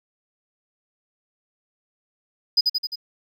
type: tone with echo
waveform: triangle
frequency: 4978 Hz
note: D#8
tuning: in tune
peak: -10 dBFS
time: 2.57-2.61 s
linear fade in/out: 10 ms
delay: 87 ms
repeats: 4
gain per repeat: -4 dB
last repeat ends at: 2.958 s
effects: tanh soft clip ceiling -11 dBFS